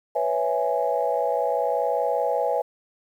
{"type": "chord", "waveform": "sine", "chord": "C# minor seventh", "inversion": "third", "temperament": "equal", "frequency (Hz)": [493.9, 554.4, 659.3, 830.6], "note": ["B4", "C#5", "E5", "G#5"], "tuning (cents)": [0, 0, 0, 0], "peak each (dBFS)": -26, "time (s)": [0.15, 2.62], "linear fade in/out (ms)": 10, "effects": ["tanh soft clip ceiling -10 dBFS", "9-bit"]}